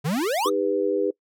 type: exponential sweep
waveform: square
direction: up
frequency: 134.5 to 1306 Hz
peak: -22 dBFS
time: 0.04-0.5 s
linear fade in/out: 20 ms
type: chord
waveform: sine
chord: Eb augmented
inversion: none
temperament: equal with one note detuned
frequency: 311.1 / 400 / 493.9 Hz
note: Eb4 / G4 / B4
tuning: 0 / +35 / 0 cents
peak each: -27 / -23 / -24 dBFS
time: 0.45-1.11 s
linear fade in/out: 10 ms
effects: noise-tail reverb RT60 0.1 s tail -23 dB re dry + MP3 96 kbps